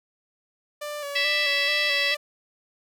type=tone with vibrato; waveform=sawtooth; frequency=580 Hz; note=D5; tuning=22 cents flat; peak=-27 dBFS; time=0.81-2.17 s; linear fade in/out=10 ms; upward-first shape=square; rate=2.3 Hz; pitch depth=35 cents each way
type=harmonic tone; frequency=659.3 Hz; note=E5; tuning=in tune; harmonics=3 / 4 / 5 / 6 / 7 / 8; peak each=-25 / -27 / -29 / -31 / -32 / -33 dBFS; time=1.15-2.15 s; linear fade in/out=10 ms
effects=none